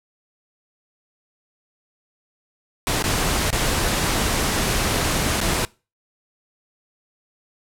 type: noise with dropouts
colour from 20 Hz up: pink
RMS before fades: -21 dBFS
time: 2.87-5.65 s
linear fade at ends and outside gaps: 0 ms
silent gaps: 3.024-3.04 / 3.504-3.528 / 5.404-5.413 s
effects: noise-tail reverb RT60 0.3 s tail -23 dB re dry + low-pass 12000 Hz 12 dB/octave